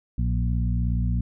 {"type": "harmonic tone with a mistuned harmonic", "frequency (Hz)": 59.5, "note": "A#1", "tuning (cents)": 36, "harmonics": [1, 2, 3, 4], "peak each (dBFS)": [-23, -26, -30, -34], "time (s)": [0.18, 1.21], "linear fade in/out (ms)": 5, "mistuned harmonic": 2, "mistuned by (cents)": -41, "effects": []}